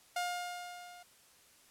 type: tone with level ramp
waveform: sawtooth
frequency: 710 Hz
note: F5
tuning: 28 cents sharp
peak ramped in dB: -28 to -48 dBFS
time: 0.16-1.03 s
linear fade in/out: 5 ms
effects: white hiss -63 dBFS RMS until 1.7 s + low-pass 12000 Hz 12 dB/octave